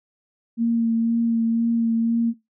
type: tone with vibrato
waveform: sine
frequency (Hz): 230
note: A#3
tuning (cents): -23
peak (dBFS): -17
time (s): 0.57-2.34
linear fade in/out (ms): 50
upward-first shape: sine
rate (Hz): 2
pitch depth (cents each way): 17
effects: noise-tail reverb RT60 0.2 s tail -20 dB re dry